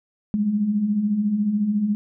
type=beating tone pair; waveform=sine; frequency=196 / 210 Hz; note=G3 / G#3; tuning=0 / +19 cents; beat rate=14 Hz; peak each=-28 / -19 dBFS; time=0.34-1.95 s; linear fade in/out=0 ms; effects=none